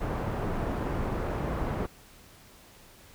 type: low-pass noise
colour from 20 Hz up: pink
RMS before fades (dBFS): -31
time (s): 0-1.87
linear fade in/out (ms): 20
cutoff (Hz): 1100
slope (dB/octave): 12
effects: pink hiss -54 dBFS RMS until 3.14 s